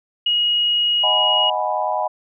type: tone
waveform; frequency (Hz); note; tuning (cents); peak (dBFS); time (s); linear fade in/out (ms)
sine; 2890; F#7; -41; -15; 0.26-1.5; 5
type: chord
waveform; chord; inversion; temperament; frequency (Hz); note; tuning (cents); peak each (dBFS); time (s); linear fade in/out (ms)
sine; G# minor seventh; second; equal; 622.3 / 740 / 830.6 / 987.8; D#5 / F#5 / G#5 / B5; 0 / 0 / 0 / 0; -24; 1.03-2.08; 10
effects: none